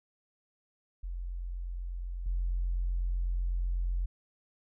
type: tone with level steps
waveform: sine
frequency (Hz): 44.06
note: F1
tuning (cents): +16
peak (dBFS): -34 / -27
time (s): 1.03-4.06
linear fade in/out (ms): 10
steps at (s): 2.26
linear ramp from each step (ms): 5
effects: tanh soft clip ceiling -23 dBFS